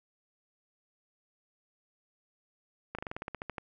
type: slowing click train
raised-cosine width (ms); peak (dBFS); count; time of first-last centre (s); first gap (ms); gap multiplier
0.5; -22; 12; 2.95-3.582; 36; 1.09
effects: none